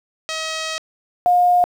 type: tone pair in turn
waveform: 5% pulse / sine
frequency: 637 / 713.1 Hz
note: D#5 / F5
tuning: +41 / +36 cents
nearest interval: major second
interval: 195 cents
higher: second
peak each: -11 dBFS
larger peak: neither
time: 0.29-0.78 / 1.26-1.64 s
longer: first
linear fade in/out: 0 ms
effects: low-pass 6000 Hz 12 dB/octave + 7-bit